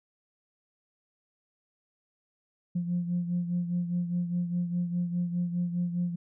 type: beating tone pair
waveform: sine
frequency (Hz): 174.61 / 179.51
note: F3 / F3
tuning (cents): 0 / +48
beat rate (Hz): 4.9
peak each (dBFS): -27 / -34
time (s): 2.75-6.16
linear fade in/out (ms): 10
effects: tanh soft clip ceiling -21 dBFS